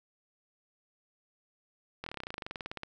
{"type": "slowing click train", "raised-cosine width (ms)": 0.3, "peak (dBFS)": -22, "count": 21, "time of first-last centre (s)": [2.04, 2.834], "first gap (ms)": 24, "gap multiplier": 1.05, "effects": []}